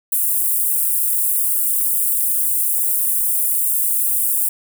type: high-pass noise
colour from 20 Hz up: white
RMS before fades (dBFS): -18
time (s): 0.12-4.49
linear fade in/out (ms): 5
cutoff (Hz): 8600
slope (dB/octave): 48
effects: none